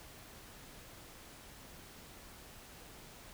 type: silence
effects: pink hiss -54 dBFS RMS until 3.33 s